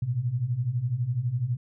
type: beating tone pair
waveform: sine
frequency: 114.4 / 126.4 Hz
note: A#2 / B2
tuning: -32 / +41 cents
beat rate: 12 Hz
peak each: -30 / -26 dBFS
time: 0.02-1.57 s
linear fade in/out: 5 ms
effects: none